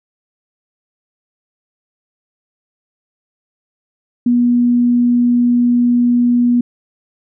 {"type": "tone", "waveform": "sine", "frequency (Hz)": 242.1, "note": "B3", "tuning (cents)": -34, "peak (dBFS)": -9, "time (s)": [4.26, 6.61], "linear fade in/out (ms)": 5, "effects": []}